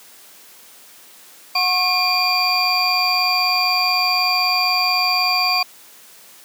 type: tone cluster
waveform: triangle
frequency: 731 / 1091 / 2410 / 4553 / 4734 Hz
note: F#5 / C#6 / D7 / C#8 / D8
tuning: -21 / -28 / +44 / +45 / +13 cents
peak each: -21 / -21 / -20 / -26 / -18 dBFS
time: 1.55-5.63 s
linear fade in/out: 5 ms
effects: white hiss -45 dBFS RMS until 6.44 s + high-pass 200 Hz 12 dB/octave